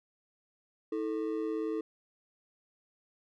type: ring-modulated tone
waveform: triangle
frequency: 380 Hz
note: F#4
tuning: 46 cents sharp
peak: -26 dBFS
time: 0.92-1.81 s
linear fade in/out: 5 ms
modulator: 58.9 Hz
effects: none